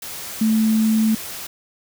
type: tone in noise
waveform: sine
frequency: 220 Hz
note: A3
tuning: in tune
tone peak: -14 dBFS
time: 0.41-1.15 s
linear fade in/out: 5 ms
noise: white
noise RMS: -32 dBFS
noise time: 0.02-1.47 s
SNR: +15 dB
effects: none